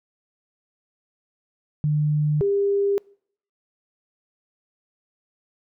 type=tone pair in turn; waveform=sine; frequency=150 / 400.5 Hz; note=D3 / G4; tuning=+37 / +37 cents; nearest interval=octave + perfect fourth; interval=1700 cents; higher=second; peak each=-18 dBFS; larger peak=neither; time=1.84-2.41 / 2.41-2.98 s; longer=neither; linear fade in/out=0 ms; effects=noise-tail reverb RT60 0.6 s tail -26 dB re dry